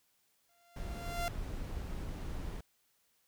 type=tone with exponential growth; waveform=sawtooth; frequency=692 Hz; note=F5; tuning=16 cents flat; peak=-29 dBFS; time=0.49-1.28 s; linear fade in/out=0 ms; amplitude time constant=170 ms
type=noise; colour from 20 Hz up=brown; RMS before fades=-40 dBFS; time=0.76-2.61 s; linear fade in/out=5 ms
effects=white hiss -74 dBFS RMS until 3.27 s